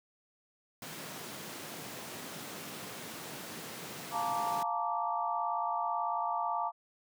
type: high-pass noise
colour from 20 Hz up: pink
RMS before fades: -44 dBFS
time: 0.82-4.63 s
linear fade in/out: 2 ms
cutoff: 140 Hz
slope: 24 dB/octave
type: chord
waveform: sine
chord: Bb major seventh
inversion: second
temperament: just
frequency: 699.2 / 874.1 / 932.3 / 1165.4 Hz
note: F5 / A5 / Bb5 / D6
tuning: +2 / -12 / 0 / -14 cents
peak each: -36 dBFS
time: 4.11-6.72 s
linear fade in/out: 50 ms
effects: none